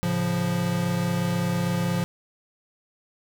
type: chord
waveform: square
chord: A augmented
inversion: none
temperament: equal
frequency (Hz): 110 / 138.59 / 174.61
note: A2 / C#3 / E#3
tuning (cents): 0 / 0 / 0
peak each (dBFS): -31 / -31 / -25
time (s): 0.03-2.04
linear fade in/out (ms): 0
effects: none